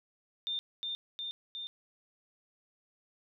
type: tone with echo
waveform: sine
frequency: 3608 Hz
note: A7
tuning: 43 cents sharp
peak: -32 dBFS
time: 0.47-0.59 s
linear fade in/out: 0 ms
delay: 360 ms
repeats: 3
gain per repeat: -2 dB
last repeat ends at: 1.67 s
effects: none